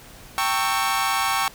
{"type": "chord", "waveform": "sawtooth", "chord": "G diminished seventh", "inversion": "none", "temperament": "equal with one note detuned", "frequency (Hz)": [784, 908.9, 1108.7, 1318.5], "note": ["G5", "Bb5", "Db6", "Fb6"], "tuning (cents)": [0, -44, 0, 0], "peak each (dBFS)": [-22, -24, -20, -25], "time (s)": [0.38, 1.48], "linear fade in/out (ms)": 0, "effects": ["pink hiss -45 dBFS RMS until 1.54 s"]}